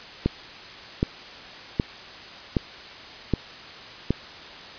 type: click train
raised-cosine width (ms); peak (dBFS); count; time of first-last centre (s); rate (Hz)
3; -7; 6; 0.26-4.106; 1.3
effects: white hiss -41 dBFS RMS until 4.78 s + resampled to 11025 Hz